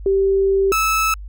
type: tone pair in turn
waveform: sine / 30% pulse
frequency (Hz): 389.6 / 1305.5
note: G4 / E6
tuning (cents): -11 / -17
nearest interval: octave + major sixth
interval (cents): 2094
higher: second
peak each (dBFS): -13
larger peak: neither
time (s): 0.06-0.72 / 0.72-1.14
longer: first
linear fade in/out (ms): 2
effects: added 50 Hz sine -30 dBFS peak until 1.28 s